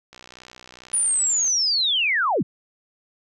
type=click train; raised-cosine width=0.2 ms; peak=-25 dBFS; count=85; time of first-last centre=0.13-1.478 s; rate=62.3 Hz
type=linear sweep; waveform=sine; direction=down; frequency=9750 to 102.4 Hz; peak=-18 dBFS; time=0.93-2.43 s; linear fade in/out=10 ms
effects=none